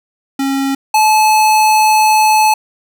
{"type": "tone pair in turn", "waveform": "square", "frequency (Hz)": [272.5, 862.9], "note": ["C#4", "A5"], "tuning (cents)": [-29, -34], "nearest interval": "octave + minor sixth", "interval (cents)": 1995, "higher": "second", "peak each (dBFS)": [-14, -8], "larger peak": "second", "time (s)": [[0.39, 0.75], [0.94, 2.54]], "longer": "second", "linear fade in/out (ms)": 5, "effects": []}